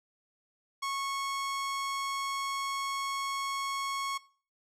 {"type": "tone", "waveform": "sawtooth", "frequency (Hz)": 1100, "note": "C#6", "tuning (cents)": -14, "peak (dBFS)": -28, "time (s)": [0.82, 4.18], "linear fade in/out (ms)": 10, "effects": ["noise-tail reverb RT60 0.4 s tail -19 dB re dry", "low-pass 10000 Hz 12 dB/octave"]}